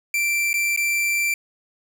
45% pulse tone with dropouts, 2349 Hz, D7, in tune, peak -19 dBFS, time 0.14-1.34 s, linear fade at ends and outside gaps 2 ms, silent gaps 0.531-0.54 / 0.763-0.774 s, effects none

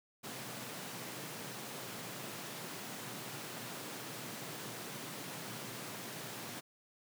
pink high-pass noise, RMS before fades -45 dBFS, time 0.23-6.61 s, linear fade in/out 20 ms, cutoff 110 Hz, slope 96 dB/octave, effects none

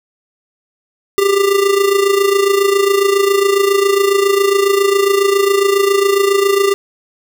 square tone with amplitude modulation, 397.1 Hz, G4, 22 cents sharp, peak -8 dBFS, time 1.18-6.74 s, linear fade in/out 0 ms, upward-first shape sine, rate 27.3 Hz, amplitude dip 65%, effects none

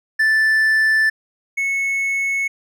triangle tone pair in turn, 1760 / 2199 Hz, A6 / C#7, 0 / -14 cents, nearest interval major third, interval 386 cents, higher second, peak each -11 / -16 dBFS, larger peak first, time 0.19-1.1 / 1.57-2.48 s, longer neither, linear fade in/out 10 ms, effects none

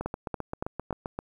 two click trains, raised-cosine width 1 ms, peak -16 / -18 dBFS, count 4 / 10, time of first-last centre 0.06-0.907 / 0.01-1.19 s, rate 3.54 / 7.63 Hz, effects 9-bit

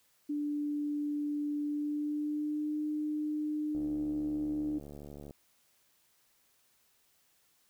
sine tone with pitch glide, 293.7 to 302.1 Hz, D4 to D4, 0 to +49 cents, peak -31 dBFS, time 0.29-4.79 s, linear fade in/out 10 ms, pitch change +49 cents, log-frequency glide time 1.64-2.8 s
click train, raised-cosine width 2 ms, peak -34 dBFS, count 114, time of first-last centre 3.75-5.309 s, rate 72.5 Hz
effects white hiss -70 dBFS RMS until 7.69 s

